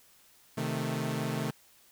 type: chord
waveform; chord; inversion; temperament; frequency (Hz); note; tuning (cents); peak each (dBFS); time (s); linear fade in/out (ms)
sawtooth; A diminished; first; equal; 130.81 / 155.56 / 220; C3 / Eb3 / A3; 0 / 0 / 0; -31; 0.57-1.51; 10
effects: white hiss -61 dBFS RMS until 1.91 s